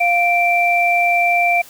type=tone pair together; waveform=sine; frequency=699.2 / 2349 Hz; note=F5 / D7; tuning=+2 / 0 cents; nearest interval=octave + major sixth; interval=2098 cents; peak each=-15 dBFS; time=0-1.62 s; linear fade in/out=10 ms; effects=white hiss -42 dBFS RMS until 1.69 s